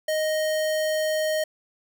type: tone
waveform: square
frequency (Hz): 622.3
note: D#5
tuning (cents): 0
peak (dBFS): -23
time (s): 0.08-1.44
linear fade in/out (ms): 5
effects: none